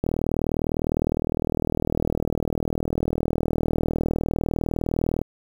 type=click train; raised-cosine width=2 ms; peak=-10 dBFS; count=207; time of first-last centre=0.04-5.216 s; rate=39.8 Hz; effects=7-bit